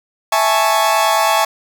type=chord; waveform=40% pulse; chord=A major seventh; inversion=second; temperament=equal; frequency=659.3 / 830.6 / 880 / 1108.7 Hz; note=E5 / G#5 / A5 / C#6; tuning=0 / 0 / 0 / 0 cents; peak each=-17 dBFS; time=0.32-1.45 s; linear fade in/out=5 ms; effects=7-bit